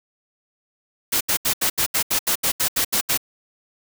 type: noise bursts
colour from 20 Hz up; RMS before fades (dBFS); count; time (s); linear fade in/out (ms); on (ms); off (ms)
white; -20; 13; 1.12-3.176; 10; 88; 76
effects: none